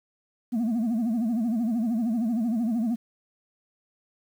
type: tone with vibrato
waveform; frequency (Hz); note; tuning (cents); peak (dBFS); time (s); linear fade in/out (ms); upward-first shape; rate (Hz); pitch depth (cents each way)
sine; 229.3; A#3; -28; -20; 0.52-2.96; 20; sine; 13; 130
effects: tanh soft clip ceiling -22 dBFS + 9-bit